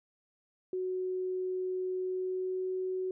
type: tone with pitch glide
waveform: sine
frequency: 370 to 372.4 Hz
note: F#4 to F#4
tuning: 0 to +11 cents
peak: -31 dBFS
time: 0.73-3.11 s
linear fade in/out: 2 ms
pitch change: +11 cents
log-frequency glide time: 1.98-2.71 s
effects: none